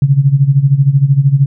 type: tone with tremolo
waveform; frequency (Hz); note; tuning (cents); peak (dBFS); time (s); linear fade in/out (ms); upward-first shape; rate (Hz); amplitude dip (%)
sine; 138.59; C#3; 0; -3; 0.02-1.46; 2; sine; 13; 80
effects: none